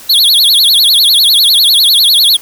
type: tone with vibrato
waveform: square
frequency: 3793 Hz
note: A#7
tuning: 29 cents sharp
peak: -5 dBFS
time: 0.09-2.37 s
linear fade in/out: 10 ms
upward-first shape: sine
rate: 10 Hz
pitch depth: 270 cents each way
effects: white hiss -33 dBFS RMS until 2.41 s